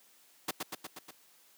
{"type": "noise with echo", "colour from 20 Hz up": "pink", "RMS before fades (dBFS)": -33, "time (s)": [0.48, 0.51], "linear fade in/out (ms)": 5, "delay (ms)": 120, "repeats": 5, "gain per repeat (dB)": -3, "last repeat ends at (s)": 1.11, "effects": ["white hiss -63 dBFS RMS until 1.57 s", "high-pass 200 Hz 12 dB/octave"]}